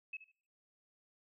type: tone with echo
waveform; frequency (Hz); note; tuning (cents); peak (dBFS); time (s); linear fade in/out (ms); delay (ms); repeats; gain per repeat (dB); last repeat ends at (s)
sine; 2589; E7; -32; -40; 0.13-0.17; 5; 74; 2; -13; 0.318
effects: noise-tail reverb RT60 0.6 s tail -24 dB re dry